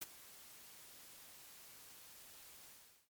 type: noise with ADSR envelope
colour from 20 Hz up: white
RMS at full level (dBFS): -41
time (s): 0.01-3.09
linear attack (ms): 12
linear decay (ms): 22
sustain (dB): -17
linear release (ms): 430
effects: MP3 96 kbps